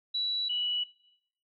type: tone pair in turn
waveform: sine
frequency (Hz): 3929 / 2943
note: B7 / F#7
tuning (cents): -10 / -10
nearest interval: perfect fourth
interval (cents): 500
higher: first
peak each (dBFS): -28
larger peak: neither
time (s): 0.14-0.49 / 0.49-0.84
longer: neither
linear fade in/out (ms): 10
effects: noise-tail reverb RT60 0.9 s tail -21 dB re dry